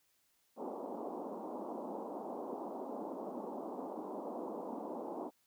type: band-pass noise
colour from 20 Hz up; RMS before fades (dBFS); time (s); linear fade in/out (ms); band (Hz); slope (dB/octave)
pink; -43; 0.56-5.31; 50; 220 to 1000; 48
effects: white hiss -75 dBFS RMS until 5.46 s